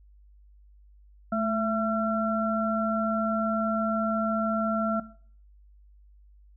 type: tone cluster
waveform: sine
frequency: 217.8 / 668 / 1357 Hz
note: A3 / E5 / E6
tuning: -17 / +23 / +50 cents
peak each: -27 / -29 / -30 dBFS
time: 1.32-5 s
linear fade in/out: 5 ms
effects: noise-tail reverb RT60 0.5 s tail -17 dB re dry + added 50 Hz sine -52 dBFS peak until 6.56 s